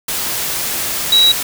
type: tone in noise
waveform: sine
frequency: 3871 Hz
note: B7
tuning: 35 cents flat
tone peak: -7 dBFS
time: 1.12-1.32 s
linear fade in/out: 5 ms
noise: white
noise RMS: -20 dBFS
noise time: 0.08-1.43 s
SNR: +10 dB
effects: none